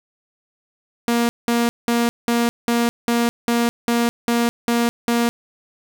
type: tone bursts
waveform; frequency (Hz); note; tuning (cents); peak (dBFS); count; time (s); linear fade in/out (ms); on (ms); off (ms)
sawtooth; 235.8; A#3; +20; -12; 11; 1.08-5.29; 0; 210; 190
effects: none